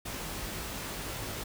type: noise with comb filter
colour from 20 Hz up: pink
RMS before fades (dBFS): -38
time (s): 0.05-1.44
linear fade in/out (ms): 10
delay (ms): 19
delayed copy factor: +0.65
effects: none